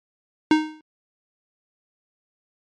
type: tone with exponential decay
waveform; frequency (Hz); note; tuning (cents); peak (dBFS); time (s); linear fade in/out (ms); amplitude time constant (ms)
square; 310; D#4; -6; -11; 0.51-0.81; 2; 65
effects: low-pass 4000 Hz 12 dB/octave + MP3 48 kbps